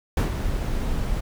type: noise with ADSR envelope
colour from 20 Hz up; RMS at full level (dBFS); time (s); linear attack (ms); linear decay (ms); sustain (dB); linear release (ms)
brown; -17; 0.17-1.21; 3; 120; -8; 16
effects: none